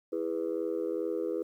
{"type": "chord", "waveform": "sine", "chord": "E major", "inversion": "none", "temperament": "just", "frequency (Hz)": [329.6, 412, 494.4], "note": ["E4", "G#4", "B4"], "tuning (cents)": [0, -14, 2], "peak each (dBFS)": -33, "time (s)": [0.12, 1.43], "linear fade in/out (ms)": 10, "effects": ["tanh soft clip ceiling -23 dBFS", "11-bit"]}